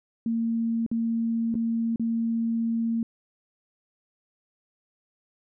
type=tone with dropouts; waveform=sine; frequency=229 Hz; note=A#3; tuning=31 cents flat; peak=-23 dBFS; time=0.26-3.03 s; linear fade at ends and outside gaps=2 ms; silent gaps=0.864-0.914 / 1.543-1.552 / 1.96-1.996 s; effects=none